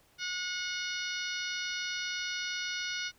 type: harmonic tone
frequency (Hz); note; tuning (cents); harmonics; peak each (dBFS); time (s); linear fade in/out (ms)
727; F#5; -31; 2 / 3 / 4 / 5 / 6 / 7 / 8; -38 / -40 / -41 / -42 / -43 / -43 / -44; 0.18-3.12; 50
effects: pink hiss -65 dBFS RMS until 3.18 s